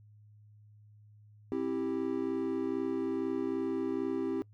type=chord; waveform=triangle; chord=C major; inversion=none; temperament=equal with one note detuned; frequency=265.6 / 329.6 / 392 Hz; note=C4 / E4 / G4; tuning=+26 / 0 / 0 cents; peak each=-33 dBFS; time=1.52-4.42 s; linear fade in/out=0 ms; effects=noise-tail reverb RT60 0.1 s tail -23 dB re dry + added 105 Hz sine -55 dBFS peak until 4.53 s